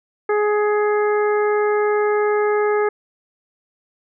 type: harmonic tone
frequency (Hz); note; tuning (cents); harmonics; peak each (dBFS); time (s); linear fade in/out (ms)
418.6; G#4; +14; 1 / 2 / 3 / 4 / 5; -16 / -25 / -26 / -29 / -32; 0.29-2.89; 5
effects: none